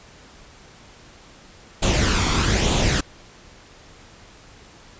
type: noise with flanger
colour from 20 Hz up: pink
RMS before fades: -19 dBFS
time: 1.82-3.01 s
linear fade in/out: 10 ms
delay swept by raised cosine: 0.28 to 0.9 ms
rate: 1.1 Hz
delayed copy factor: +0.5
effects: pink hiss -47 dBFS RMS until 4.99 s + resampled to 16000 Hz